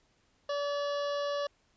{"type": "harmonic tone with a mistuned harmonic", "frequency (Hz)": 574, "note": "D5", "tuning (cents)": -40, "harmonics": [1, 2, 3, 5, 6, 7, 8, 9, 10], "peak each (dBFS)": [-31, -38, -44, -47, -48, -49, -52, -52, -55], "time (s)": [0.49, 1.47], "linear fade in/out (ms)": 5, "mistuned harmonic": 6, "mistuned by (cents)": -16, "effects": ["pink hiss -70 dBFS RMS until 1.76 s", "resampled to 16000 Hz"]}